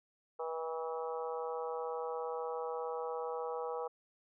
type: harmonic tone with a mistuned harmonic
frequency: 162.1 Hz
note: E3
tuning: 29 cents flat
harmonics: 3 / 4 / 5 / 6 / 7 / 8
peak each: -38 / -48 / -43 / -47 / -47 / -49 dBFS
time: 0.39-3.88 s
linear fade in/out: 10 ms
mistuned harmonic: 4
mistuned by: -35 cents
effects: none